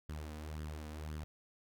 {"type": "tone with flanger", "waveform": "sawtooth", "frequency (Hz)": 76.6, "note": "D#2", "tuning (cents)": -27, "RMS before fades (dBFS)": -44, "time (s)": [0.09, 1.24], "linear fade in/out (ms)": 0, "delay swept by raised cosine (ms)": [0.6, 4.1], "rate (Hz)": 1.9, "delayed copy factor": 0.6, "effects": []}